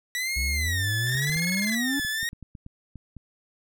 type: tone with vibrato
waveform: sawtooth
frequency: 1938 Hz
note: B6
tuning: 33 cents flat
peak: -23 dBFS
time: 0.15-2.29 s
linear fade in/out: 0 ms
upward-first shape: sine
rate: 0.92 Hz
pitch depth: 200 cents each way
type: exponential sweep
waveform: triangle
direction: up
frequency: 62.4 to 288.6 Hz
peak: -24 dBFS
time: 0.36-2 s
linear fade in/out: 10 ms
type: tone bursts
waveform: sawtooth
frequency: 1704 Hz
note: G#6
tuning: 44 cents sharp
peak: -29 dBFS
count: 14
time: 1.07-1.748 s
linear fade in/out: 0 ms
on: 28 ms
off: 22 ms
type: clicks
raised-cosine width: 5 ms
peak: -29 dBFS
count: 12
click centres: 1.152 / 1.297 / 1.362 / 1.998 / 2.049 / 2.23 / 2.331 / 2.427 / 2.552 / 2.664 / 2.957 / 3.167 s
effects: none